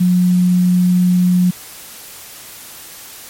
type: tone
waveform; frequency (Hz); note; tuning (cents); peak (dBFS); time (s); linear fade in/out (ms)
sine; 180; F#3; -47; -9; 0-1.51; 10
effects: white hiss -35 dBFS RMS until 3.29 s + MP3 64 kbps